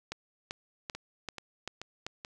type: two click trains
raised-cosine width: 0.2 ms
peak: -19 / -23 dBFS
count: 6 / 4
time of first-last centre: 0.12-2.066 / 0.95-2.249 s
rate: 2.57 / 2.31 Hz
effects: none